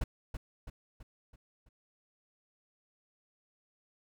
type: noise with echo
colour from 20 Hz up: brown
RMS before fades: -31 dBFS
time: 0.01-0.04 s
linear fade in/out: 5 ms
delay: 330 ms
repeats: 5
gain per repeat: -6 dB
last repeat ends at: 1.69 s
effects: none